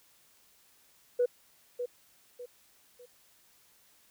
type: tone with echo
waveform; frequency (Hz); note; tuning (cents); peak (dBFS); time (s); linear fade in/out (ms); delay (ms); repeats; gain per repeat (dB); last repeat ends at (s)
sine; 490; B4; -14; -22; 1.19-1.26; 10; 600; 3; -9; 3.06
effects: tanh soft clip ceiling -19 dBFS + white hiss -64 dBFS RMS until 4.1 s